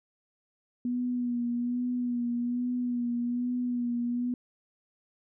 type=tone with vibrato; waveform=sine; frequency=243.2 Hz; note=B3; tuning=26 cents flat; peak=-27 dBFS; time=0.85-4.34 s; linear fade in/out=2 ms; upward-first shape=sine; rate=1.2 Hz; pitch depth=30 cents each way; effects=none